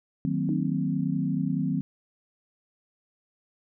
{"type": "chord", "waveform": "sine", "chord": "C half-diminished seventh", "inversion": "first", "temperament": "equal with one note detuned", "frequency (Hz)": [155.56, 185, 229.7, 261.6], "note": ["Eb3", "Gb3", "Bb3", "C4"], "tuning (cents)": [0, 0, -25, 0], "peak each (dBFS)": [-29, -29, -33, -29], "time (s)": [0.25, 1.81], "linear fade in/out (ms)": 0}
{"type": "tone with exponential decay", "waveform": "sine", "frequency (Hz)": 303.9, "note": "D#4", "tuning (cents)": -41, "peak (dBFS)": -26, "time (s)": [0.49, 1.09], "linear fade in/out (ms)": 1, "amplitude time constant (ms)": 130}
{"effects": []}